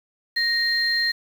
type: tone pair together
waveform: sine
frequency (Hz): 1864.7 / 4184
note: A#6 / C8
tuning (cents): 0 / -1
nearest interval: octave + major second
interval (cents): 1399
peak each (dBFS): -22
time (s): 0.36-1.12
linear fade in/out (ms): 10
effects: 7-bit